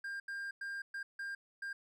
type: tone bursts at uneven times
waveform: triangle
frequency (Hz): 1600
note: G6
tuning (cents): +35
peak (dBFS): -37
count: 6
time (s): 0.04-0.2 / 0.28-0.51 / 0.61-0.82 / 0.94-1.03 / 1.19-1.35 / 1.62-1.73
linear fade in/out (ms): 5
effects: none